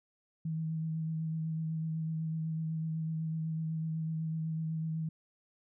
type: tone with vibrato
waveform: sine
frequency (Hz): 160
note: D#3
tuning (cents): +49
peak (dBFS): -32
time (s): 0.45-5.09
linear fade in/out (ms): 5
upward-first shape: sine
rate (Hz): 8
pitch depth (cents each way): 18
effects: none